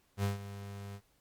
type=tone with ADSR envelope; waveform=35% pulse; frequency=100 Hz; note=G2; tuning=35 cents sharp; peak=-26 dBFS; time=0.17-1.01 s; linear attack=66 ms; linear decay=140 ms; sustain=-14 dB; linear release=63 ms; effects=pink hiss -71 dBFS RMS until 1.2 s + MP3 96 kbps